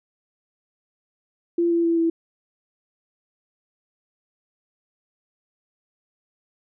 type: tone with pitch steps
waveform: sine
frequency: 341.9 / 338.2 / 334.5 / 330.8 Hz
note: F4 / E4 / E4 / E4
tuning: -37 / +44 / +25 / +6 cents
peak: -17 dBFS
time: 1.58-2.1 s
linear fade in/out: 5 ms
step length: 130 ms
effects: none